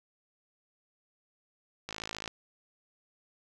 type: click train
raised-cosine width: 0.2 ms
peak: -20 dBFS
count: 22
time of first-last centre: 1.89-2.277 s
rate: 54.2 Hz
effects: none